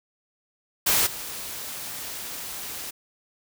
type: noise with level steps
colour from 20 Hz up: white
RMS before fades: -21 / -35 dBFS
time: 0.86-2.91 s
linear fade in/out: 10 ms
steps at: 1.06 s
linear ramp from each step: 10 ms
effects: none